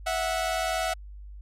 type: tone pair together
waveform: sawtooth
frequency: 656 / 736.3 Hz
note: E5 / F#5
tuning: -9 / -9 cents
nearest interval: major second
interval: 200 cents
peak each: -25 dBFS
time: 0.06-0.94 s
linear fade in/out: 10 ms
effects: added 50 Hz sine -40 dBFS peak until 1.41 s + low-pass 12000 Hz 12 dB/octave